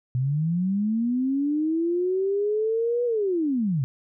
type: linear two-way sweep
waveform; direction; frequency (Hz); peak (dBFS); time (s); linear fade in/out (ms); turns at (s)
sine; up then down; 122.5 to 489 to 122.5; -21; 0.15-3.84; 0; 3.05
effects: none